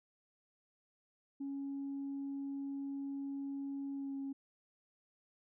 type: tone with pitch glide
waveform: sine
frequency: 277.2 to 273.9 Hz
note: C#4 to C#4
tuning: 0 to -21 cents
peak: -37 dBFS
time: 1.4-4.33 s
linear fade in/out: 10 ms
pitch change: -21 cents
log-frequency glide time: 3.93-4.16 s
effects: tanh soft clip ceiling -35 dBFS